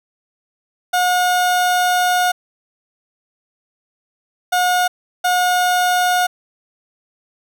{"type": "tone bursts at uneven times", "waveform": "30% pulse", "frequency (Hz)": 722, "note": "F#5", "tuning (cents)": -43, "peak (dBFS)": -11, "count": 3, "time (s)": [[0.93, 2.32], [4.52, 4.88], [5.24, 6.27]], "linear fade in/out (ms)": 10, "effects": []}